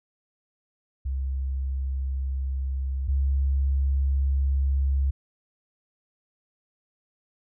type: tone pair in turn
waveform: sine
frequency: 66.7 / 68.18 Hz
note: C2 / C#2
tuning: +34 / -28 cents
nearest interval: unison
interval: 38 cents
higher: second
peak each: -25 / -20 dBFS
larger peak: second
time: 1.05-3.08 / 3.08-5.11 s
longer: neither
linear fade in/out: 10 ms
effects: none